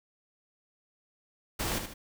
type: noise with echo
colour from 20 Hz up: pink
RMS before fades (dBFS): -32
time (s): 1.59-1.79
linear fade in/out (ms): 10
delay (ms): 75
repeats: 2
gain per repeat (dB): -7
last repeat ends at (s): 1.94
effects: none